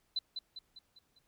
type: tone with echo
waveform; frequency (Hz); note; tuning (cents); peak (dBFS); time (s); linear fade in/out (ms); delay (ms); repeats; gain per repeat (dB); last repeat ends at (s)
sine; 4014; B7; +27; -30; 0.16-0.19; 5; 200; 5; -6; 1.19
effects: pink hiss -75 dBFS RMS until 1.27 s